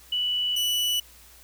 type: tone pair in turn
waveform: sine / 40% pulse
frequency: 2960 / 2960 Hz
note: F#7 / F#7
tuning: 0 / 0 cents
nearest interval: unison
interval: 0 cents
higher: neither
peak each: -23 / -22 dBFS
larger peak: second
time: 0.12-0.56 / 0.56-1 s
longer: neither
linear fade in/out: 5 ms
effects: added 60 Hz sine -55 dBFS peak until 1.43 s + white hiss -52 dBFS RMS until 1.43 s